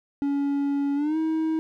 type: tone with pitch glide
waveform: triangle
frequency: 282 to 318.4 Hz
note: C#4 to D#4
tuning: +30 to +40 cents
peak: -20 dBFS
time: 0.22-1.59 s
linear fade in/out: 0 ms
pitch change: +210 cents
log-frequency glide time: 0.95-1.17 s
effects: none